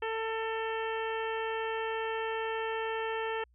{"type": "harmonic tone", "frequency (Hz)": 446.3, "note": "A4", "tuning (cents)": 25, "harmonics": [1, 2, 3, 4, 5, 6, 7], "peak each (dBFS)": [-34, -37, -42, -40, -47, -44, -47], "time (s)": [0.02, 3.44], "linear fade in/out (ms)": 5, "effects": ["added 60 Hz sine -62 dBFS peak until 3.54 s"]}